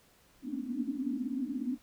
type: band-pass noise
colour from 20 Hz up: pink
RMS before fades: -35 dBFS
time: 0.42-1.78 s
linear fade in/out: 50 ms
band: 230 to 290 Hz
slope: 96 dB/octave
effects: pink hiss -64 dBFS RMS until 1.82 s